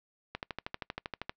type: click train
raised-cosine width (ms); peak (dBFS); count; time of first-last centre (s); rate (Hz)
0.3; -19; 13; 0.35-1.295; 12.7
effects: noise-tail reverb RT60 0.1 s tail -26 dB re dry + low-pass 5000 Hz 12 dB/octave